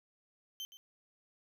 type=tone with echo; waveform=35% pulse; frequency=3100 Hz; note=G7; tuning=20 cents flat; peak=-38 dBFS; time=0.6-0.65 s; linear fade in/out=0 ms; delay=120 ms; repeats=1; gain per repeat=-13 dB; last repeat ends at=0.77 s; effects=none